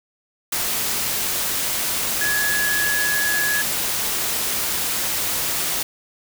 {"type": "tone in noise", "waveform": "sine", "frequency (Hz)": 1685, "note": "G#6", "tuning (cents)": 25, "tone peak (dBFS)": -20, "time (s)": [2.21, 3.62], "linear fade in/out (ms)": 5, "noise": "white", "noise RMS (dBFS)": -23, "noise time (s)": [0.52, 5.83], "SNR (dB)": 0, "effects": []}